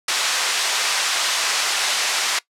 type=band-pass noise; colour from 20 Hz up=white; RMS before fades=-21 dBFS; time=0.08-2.39 s; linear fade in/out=5 ms; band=750 to 6000 Hz; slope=12 dB/octave; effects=noise-tail reverb RT60 0.1 s tail -20 dB re dry + low-pass 11000 Hz 12 dB/octave